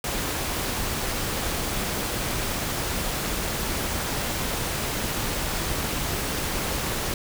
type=noise with amplitude modulation; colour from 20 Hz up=pink; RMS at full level=-26 dBFS; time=0.04-7.14 s; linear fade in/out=2 ms; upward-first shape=sine; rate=284 Hz; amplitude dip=35%; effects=none